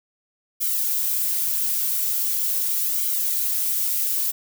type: noise with flanger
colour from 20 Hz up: violet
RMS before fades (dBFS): -23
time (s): 0.6-4.32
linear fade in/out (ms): 20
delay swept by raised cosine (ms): 1.1 to 6.6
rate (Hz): 0.41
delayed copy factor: -0.65
effects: none